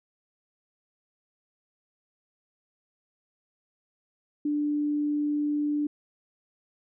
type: tone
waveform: sine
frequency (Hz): 294.9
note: D4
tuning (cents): +7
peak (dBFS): -24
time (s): 4.45-5.87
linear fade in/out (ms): 5
effects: none